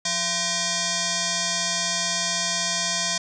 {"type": "tone with frequency modulation", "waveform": "sine", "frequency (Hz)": 679, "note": "F5", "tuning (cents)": -49, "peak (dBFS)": -22, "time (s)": [0.05, 3.18], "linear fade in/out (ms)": 5, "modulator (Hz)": 855, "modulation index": 7.6, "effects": []}